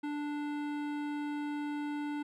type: tone with hard clipping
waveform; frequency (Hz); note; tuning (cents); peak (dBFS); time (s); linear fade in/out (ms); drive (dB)
sine; 293.7; D4; 0; -36; 0.03-2.23; 10; 16
effects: none